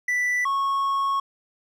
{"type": "tone pair in turn", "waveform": "triangle", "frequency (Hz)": [1975.5, 1099.8], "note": ["B6", "C#6"], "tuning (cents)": [0, -14], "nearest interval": "minor seventh", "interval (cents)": 1014, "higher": "first", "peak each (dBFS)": -19, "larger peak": "neither", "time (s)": [[0.08, 0.45], [0.45, 1.2]], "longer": "second", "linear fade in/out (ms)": 5, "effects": []}